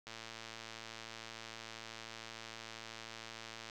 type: click train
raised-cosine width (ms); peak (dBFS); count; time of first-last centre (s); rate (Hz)
0.2; -29; 411; 0.07-3.698; 113
effects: none